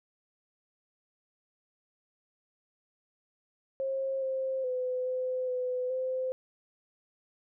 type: tone with pitch steps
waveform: sine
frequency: 536 / 528 / 506 / 510 / 503 / 516 Hz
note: C5 / C5 / B4 / C5 / B4 / C5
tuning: +42 / +16 / +42 / -44 / +32 / -24 cents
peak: -29 dBFS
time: 3.8-6.32 s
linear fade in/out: 0 ms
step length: 420 ms
effects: none